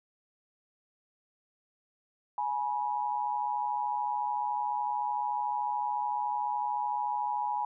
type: tone pair together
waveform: sine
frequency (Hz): 838.3 / 972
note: G#5 / B5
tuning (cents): +16 / -28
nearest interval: minor third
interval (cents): 256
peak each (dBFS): -31 / -32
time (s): 2.38-7.65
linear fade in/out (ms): 2
effects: none